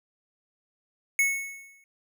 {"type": "tone with exponential decay", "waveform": "square", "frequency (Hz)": 2202, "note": "C#7", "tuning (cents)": -12, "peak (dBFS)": -19, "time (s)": [1.19, 1.84], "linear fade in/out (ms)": 1, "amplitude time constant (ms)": 140, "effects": []}